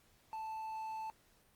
triangle tone with quantisation, 880 Hz, A5, in tune, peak -38 dBFS, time 0.33-1.1 s, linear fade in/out 0 ms, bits 11, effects pink hiss -69 dBFS RMS until 1.55 s + Opus 48 kbps

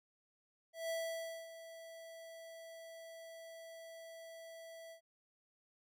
square tone with ADSR envelope, 658 Hz, E5, 3 cents flat, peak -37 dBFS, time 0.73-5.01 s, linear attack 170 ms, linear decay 570 ms, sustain -14 dB, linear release 96 ms, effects none

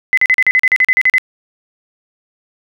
sine tone bursts, 2029 Hz, B6, 46 cents sharp, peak -7 dBFS, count 13, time 0.13-1.182 s, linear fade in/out 0 ms, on 44 ms, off 40 ms, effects none

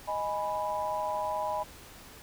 sine chord, G# minor, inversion second, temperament equal, 622.3 / 830.6 / 987.8 Hz, D#5 / G#5 / B5, 0 / 0 / 0 cents, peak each -34 / -34 / -33 dBFS, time 0.07-1.64 s, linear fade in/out 20 ms, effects pink hiss -50 dBFS RMS until 2.22 s

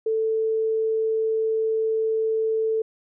sine tone, 442.5 Hz, A4, 10 cents sharp, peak -20 dBFS, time 0.06-2.82 s, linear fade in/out 5 ms, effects none

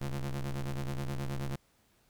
40% pulse ring-modulated tone, 70.2 Hz, C#2, 22 cents sharp, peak -29 dBFS, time 0.01-1.56 s, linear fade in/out 5 ms, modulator 65.5 Hz, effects pink hiss -69 dBFS RMS until 2.09 s

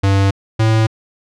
square tone pair in turn, 98 / 110.89 Hz, G2 / A2, 0 / +14 cents, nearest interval major second, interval 214 cents, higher second, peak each -11 dBFS, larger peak neither, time 0.03-0.31 / 0.59-0.87 s, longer neither, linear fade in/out 10 ms, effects low-pass 6000 Hz 12 dB/octave

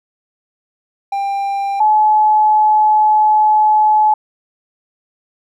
triangle / sine tone pair in turn, 794 / 855.3 Hz, G5 / A5, +22 / -49 cents, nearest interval minor second, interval 129 cents, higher second, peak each -14 / -8 dBFS, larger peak second, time 1.12-1.8 / 1.8-4.14 s, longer second, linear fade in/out 5 ms, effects none

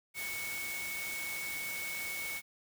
sine tone in noise, 2217 Hz, C#7, in tune, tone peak -38 dBFS, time 0.14-2.42 s, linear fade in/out 50 ms, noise white, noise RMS -42 dBFS, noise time 0.14-2.42 s, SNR +1 dB, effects none

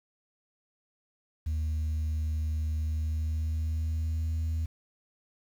sine tone with pitch glide, 77.78 to 80.29 Hz, D#2 to E2, 0 to -45 cents, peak -25 dBFS, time 1.46-4.66 s, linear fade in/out 10 ms, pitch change +55 cents, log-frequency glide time 2.81-4.31 s, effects tanh soft clip ceiling -26 dBFS + 9-bit

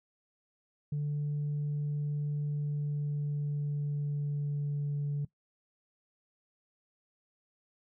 sine tone with pitch glide, 146.83 to 144.47 Hz, D3 to D3, 0 to -28 cents, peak -28 dBFS, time 0.92-5.25 s, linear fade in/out 5 ms, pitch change -28 cents, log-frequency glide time 2.45-5.09 s, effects noise-tail reverb RT60 0.1 s tail -20 dB re dry + tanh soft clip ceiling -28 dBFS

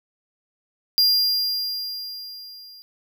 square tone with level ramp, 4800 Hz, D8, 37 cents sharp, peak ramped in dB -14 to -43 dBFS, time 0.98-2.82 s, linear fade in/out 0 ms, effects none

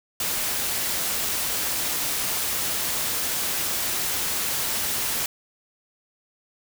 white noise, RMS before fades -26 dBFS, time 0.2-5.26 s, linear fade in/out 2 ms, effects none

